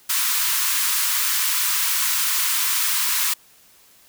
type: high-pass noise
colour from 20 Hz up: white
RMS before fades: -21 dBFS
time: 0.09-3.34 s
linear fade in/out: 10 ms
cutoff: 930 Hz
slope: 96 dB/octave
effects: white hiss -53 dBFS RMS until 4.08 s